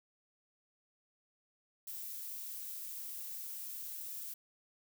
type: noise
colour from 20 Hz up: violet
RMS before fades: -44 dBFS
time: 1.87-4.34 s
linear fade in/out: 5 ms
effects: none